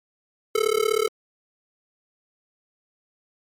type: tone with amplitude modulation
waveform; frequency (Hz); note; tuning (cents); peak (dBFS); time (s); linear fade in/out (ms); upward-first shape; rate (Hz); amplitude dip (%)
square; 436.2; A4; -15; -16; 0.55-1.08; 5; sine; 36.2; 100
effects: MP3 64 kbps